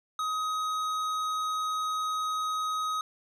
sine tone with tanh clipping, 1261 Hz, D#6, 23 cents sharp, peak -30 dBFS, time 0.19-3.01 s, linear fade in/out 2 ms, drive 13 dB, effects none

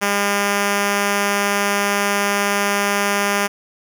5% pulse tone, 202.1 Hz, G#3, 47 cents flat, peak -5 dBFS, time 0.01-3.48 s, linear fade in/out 20 ms, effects none

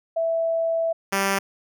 sine / 5% pulse tone pair in turn, 659.3 / 196.01 Hz, E5 / G3, 0 / 0 cents, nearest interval octave + major sixth, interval 2100 cents, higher first, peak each -20 / -9 dBFS, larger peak second, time 0.16-0.93 / 1.12-1.39 s, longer first, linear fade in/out 10 ms, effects none

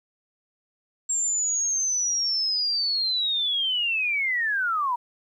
sine linear sweep, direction down, 7480 to 932.3 Hz, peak -22 dBFS, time 1.09-4.96 s, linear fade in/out 10 ms, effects 10-bit

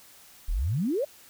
sine exponential sweep, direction up, 32.7 to 622.3 Hz, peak -24 dBFS, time 0.48-1.05 s, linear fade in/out 10 ms, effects white hiss -53 dBFS RMS until 1.29 s

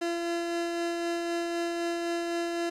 30% pulse tone with tremolo, 340.6 Hz, F4, 43 cents flat, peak -25 dBFS, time 0.01-2.7 s, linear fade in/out 10 ms, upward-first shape sine, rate 3.9 Hz, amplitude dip 25%, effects low-pass 8000 Hz 12 dB/octave + 10-bit

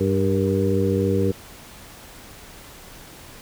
harmonic tone with a mistuned harmonic, 98 Hz, G2, in tune, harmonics 1 / 2 / 3 / 4 / 5, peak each -23 / -24 / -26 / -24 / -24 dBFS, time 0-1.32 s, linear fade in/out 10 ms, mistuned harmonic 5, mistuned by -52 cents, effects pink hiss -43 dBFS RMS until 3.41 s

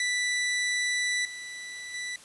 sawtooth tone with level steps, 1975.5 Hz, B6, in tune, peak -22 / -34 / -29 dBFS, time 0-2.16 s, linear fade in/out 2 ms, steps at 1.25 / 1.94 s, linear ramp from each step 2 ms, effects white hiss -51 dBFS RMS until 2.24 s + resampled to 24000 Hz

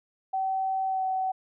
sine tone with pitch glide, 765 to 756.2 Hz, G5 to F#5, -42 to +38 cents, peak -25 dBFS, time 0.33-1.32 s, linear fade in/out 10 ms, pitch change -20 cents, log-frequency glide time 0.87-1.04 s, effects none

